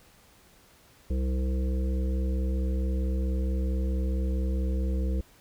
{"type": "harmonic tone", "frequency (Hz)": 64.5, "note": "C2", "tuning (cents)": -24, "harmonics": [1, 3, 5, 7, 8], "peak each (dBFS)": [-25, -35, -39, -42, -43], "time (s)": [1.1, 5.21], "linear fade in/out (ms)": 5, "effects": ["pink hiss -58 dBFS RMS until 5.4 s"]}